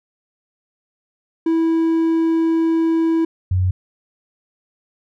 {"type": "tone pair in turn", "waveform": ["triangle", "sine"], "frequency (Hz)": [327.2, 92.14], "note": ["E4", "F#2"], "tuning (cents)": [-13, -7], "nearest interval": "octave + minor seventh", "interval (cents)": 2194, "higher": "first", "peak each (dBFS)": [-12, -14], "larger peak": "first", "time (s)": [[1.46, 3.25], [3.51, 3.71]], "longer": "first", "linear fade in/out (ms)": 5, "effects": []}